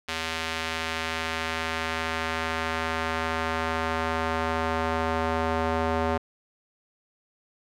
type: tone with band-pass filter sweep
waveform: square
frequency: 81.2 Hz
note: E2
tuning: 26 cents flat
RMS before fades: -28 dBFS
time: 0.08-6.18 s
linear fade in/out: 10 ms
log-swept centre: 2900 to 770 Hz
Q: 0.87
effects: none